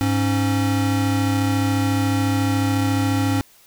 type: tone pair together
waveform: square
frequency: 102.63 / 273.8 Hz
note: G#2 / C#4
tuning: -20 / -21 cents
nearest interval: octave + perfect fourth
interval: 1699 cents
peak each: -21 dBFS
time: 0.01-3.41 s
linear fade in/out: 0 ms
effects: white hiss -52 dBFS RMS until 3.66 s